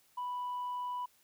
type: tone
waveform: sine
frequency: 987.8 Hz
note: B5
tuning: in tune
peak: -33 dBFS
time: 0.17-1.06 s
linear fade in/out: 10 ms
effects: tanh soft clip ceiling -33 dBFS + white hiss -68 dBFS RMS until 1.23 s